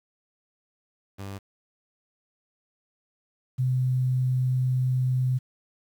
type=tone pair in turn; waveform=sawtooth / sine; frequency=98.5 / 127.93 Hz; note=G2 / C3; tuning=+9 / -39 cents; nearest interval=perfect fourth; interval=452 cents; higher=second; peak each=-31 / -21 dBFS; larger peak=second; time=1.18-1.39 / 3.58-5.39 s; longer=second; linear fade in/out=20 ms; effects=9-bit